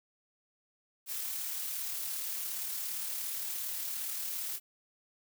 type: noise with amplitude modulation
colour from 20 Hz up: blue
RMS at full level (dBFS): -36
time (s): 1.06-4.6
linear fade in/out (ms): 50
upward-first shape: sine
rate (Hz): 37.3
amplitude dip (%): 25
effects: none